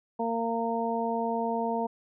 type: harmonic tone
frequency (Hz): 230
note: A#3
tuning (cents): -23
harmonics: 1 / 2 / 3 / 4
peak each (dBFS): -32 / -32 / -32 / -32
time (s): 0.19-1.87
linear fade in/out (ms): 10
effects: none